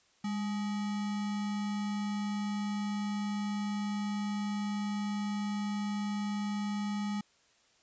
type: tone with sample-and-hold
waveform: sine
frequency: 204.4 Hz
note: G#3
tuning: 27 cents flat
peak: -31 dBFS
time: 0.24-7.21 s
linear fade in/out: 5 ms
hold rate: 1050 Hz
effects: white hiss -67 dBFS RMS until 7.82 s + resampled to 16000 Hz